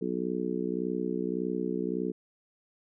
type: harmonic tone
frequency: 61.74 Hz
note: B1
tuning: in tune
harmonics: 3 / 4 / 5 / 6 / 7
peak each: -35 / -35 / -35 / -35 / -35 dBFS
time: 0.01-2.12 s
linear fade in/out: 10 ms
effects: none